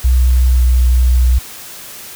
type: tone with pitch glide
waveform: sine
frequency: 62.6 to 61.81 Hz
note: B1 to B1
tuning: +24 to +2 cents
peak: -7 dBFS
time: 0.04-1.39 s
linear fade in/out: 10 ms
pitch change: -22 cents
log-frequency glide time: 0.55-0.61 s
effects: white hiss -32 dBFS RMS until 2.15 s